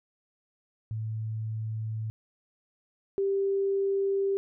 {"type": "tone pair in turn", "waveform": "sine", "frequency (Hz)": [110, 393.1], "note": ["A2", "G4"], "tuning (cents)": [0, 5], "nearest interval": "octave + minor seventh", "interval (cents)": 2205, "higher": "second", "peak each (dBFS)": [-30, -24], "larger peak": "second", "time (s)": [[0.91, 2.1], [3.18, 4.37]], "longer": "neither", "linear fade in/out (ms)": 0, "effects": []}